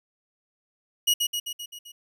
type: tone with echo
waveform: sawtooth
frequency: 2900 Hz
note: F#7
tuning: 35 cents flat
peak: -15 dBFS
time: 1.07-1.14 s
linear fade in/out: 10 ms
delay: 130 ms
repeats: 6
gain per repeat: -4 dB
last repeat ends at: 1.92 s
effects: none